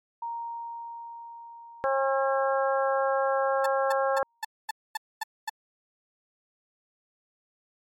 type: tone with exponential decay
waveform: sine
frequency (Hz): 932.3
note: A#5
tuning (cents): 0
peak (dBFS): -30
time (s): 0.22-4.46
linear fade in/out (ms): 5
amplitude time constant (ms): 920
type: harmonic tone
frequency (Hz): 270.2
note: C#4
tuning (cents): -44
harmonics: 2 / 3 / 4 / 5 / 6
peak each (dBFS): -25 / -29 / -31 / -33 / -35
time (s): 1.84-4.23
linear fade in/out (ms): 0
type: tone bursts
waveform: 30% pulse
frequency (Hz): 880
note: A5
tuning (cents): 0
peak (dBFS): -25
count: 8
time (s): 3.64-5.496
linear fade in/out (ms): 5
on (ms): 22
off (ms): 240
effects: MP3 64 kbps